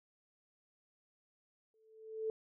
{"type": "tone with exponential growth", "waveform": "sine", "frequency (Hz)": 440, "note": "A4", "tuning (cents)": 0, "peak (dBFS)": -32, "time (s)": [1.74, 2.3], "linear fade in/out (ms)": 1, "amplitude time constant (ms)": 120, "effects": []}